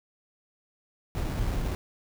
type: noise with sample-and-hold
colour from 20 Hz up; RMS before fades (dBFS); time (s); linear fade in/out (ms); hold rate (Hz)
brown; -29; 1.15-1.75; 0; 3150
effects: none